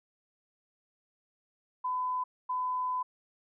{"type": "tone bursts at uneven times", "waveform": "sine", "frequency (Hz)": 1007, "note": "B5", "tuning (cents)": 33, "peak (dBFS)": -29, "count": 2, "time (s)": [[1.84, 2.24], [2.49, 3.03]], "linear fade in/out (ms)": 10, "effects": []}